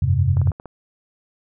sine chord, F suspended second, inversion none, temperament equal with one note detuned, 87.31 / 98 / 132.26 Hz, F2 / G2 / C3, 0 / 0 / +19 cents, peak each -19 dBFS, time 0.02-0.51 s, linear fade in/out 5 ms
clicks, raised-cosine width 1 ms, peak -21 dBFS, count 6, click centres 0.37 / 0.416 / 0.473 / 0.518 / 0.599 / 0.657 s
effects none

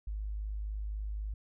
sine tone, 51.91 Hz, G#1, in tune, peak -34 dBFS, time 0.07-1.34 s, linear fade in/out 5 ms, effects none

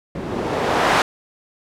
blue noise with low-pass filter sweep, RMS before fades -20 dBFS, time 0.15-1.02 s, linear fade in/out 2 ms, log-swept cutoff 260 to 1200 Hz, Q 0.8, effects none

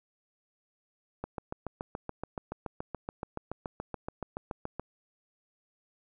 click train, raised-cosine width 1 ms, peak -21 dBFS, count 26, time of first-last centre 1.24-4.796 s, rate 7.03 Hz, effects none

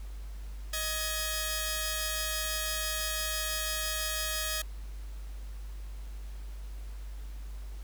5% pulse tone pair together, 628.5 / 1678 Hz, D#5 / G#6, +17 / +17 cents, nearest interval octave + perfect fourth, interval 1700 cents, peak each -23 dBFS, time 0.73-4.62 s, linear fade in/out 5 ms, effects added 50 Hz sine -38 dBFS peak until 7.83 s + pink hiss -57 dBFS RMS until 7.83 s

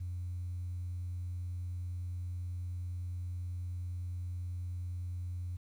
sine tone, 89 Hz, F2, 33 cents sharp, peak -35 dBFS, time 0-5.57 s, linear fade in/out 10 ms, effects tanh soft clip ceiling -32 dBFS + 11-bit

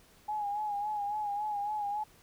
sine tone with vibrato, 830.6 Hz, G#5, in tune, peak -31 dBFS, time 0.28-2.04 s, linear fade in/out 10 ms, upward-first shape sine, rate 3.6 Hz, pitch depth 49 cents each way, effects pink hiss -61 dBFS RMS until 2.22 s

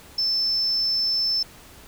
sine tone, 5290 Hz, E8, 5 cents sharp, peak -19 dBFS, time 0.18-1.43 s, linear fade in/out 5 ms, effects tanh soft clip ceiling -16 dBFS + pink hiss -47 dBFS RMS until 1.87 s

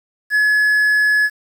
triangle tone, 1700 Hz, G#6, 40 cents sharp, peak -10 dBFS, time 0.3-1.3 s, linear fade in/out 50 ms, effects 7-bit

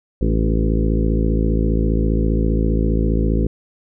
harmonic tone with a mistuned harmonic, 55 Hz, A1, in tune, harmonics 1 / 2 / 3 / 4 / 5 / 6 / 7 / 8 / 9, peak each -17 / -24 / -23 / -24 / -26 / -28 / -27 / -31 / -31 dBFS, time 0.21-3.47 s, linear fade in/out 5 ms, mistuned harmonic 5, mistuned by +36 cents, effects none

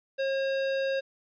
square tone, 540 Hz, C#5, 45 cents flat, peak -27 dBFS, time 0.18-1.01 s, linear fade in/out 20 ms, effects resampled to 11025 Hz + 11-bit

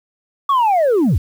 sine linear sweep, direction down, 1146 to 56.8 Hz, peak -9 dBFS, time 0.49-1.18 s, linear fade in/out 5 ms, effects tanh soft clip ceiling -10 dBFS + 7-bit

